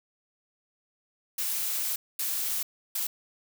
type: noise bursts at uneven times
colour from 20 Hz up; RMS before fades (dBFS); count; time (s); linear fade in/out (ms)
blue; -30; 3; 1.38-1.96 / 2.19-2.63 / 2.95-3.07; 5
effects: none